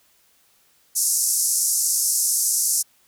white band-pass noise, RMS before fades -21 dBFS, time 0.95-2.83 s, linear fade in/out 20 ms, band 5400 to 12000 Hz, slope 48 dB/octave, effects white hiss -60 dBFS RMS until 3.07 s

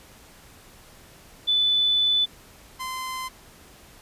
sine / sawtooth tone pair in turn, 3492 / 1033.7 Hz, A7 / C6, -14 / -21 cents, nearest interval octave + major sixth, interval 2107 cents, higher first, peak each -18 / -26 dBFS, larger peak first, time 1.47-2.26 / 2.79-3.29 s, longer first, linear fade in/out 20 ms, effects pink hiss -50 dBFS RMS until 4.01 s + resampled to 32000 Hz

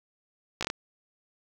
slowing click train, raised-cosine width 0.2 ms, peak -12 dBFS, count 5, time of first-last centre 0.61-0.701 s, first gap 16 ms, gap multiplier 1.24, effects 7-bit

